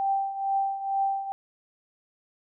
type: tone with tremolo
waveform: sine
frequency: 784 Hz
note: G5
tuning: in tune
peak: -21 dBFS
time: 0-1.32 s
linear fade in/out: 0 ms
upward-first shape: triangle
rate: 2.2 Hz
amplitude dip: 75%
effects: none